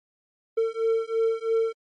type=beating tone pair; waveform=triangle; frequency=450 / 453 Hz; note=A4 / A#4; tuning=+39 / -50 cents; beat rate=3 Hz; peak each=-23 dBFS; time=0.57-1.73 s; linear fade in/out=10 ms; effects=MP3 48 kbps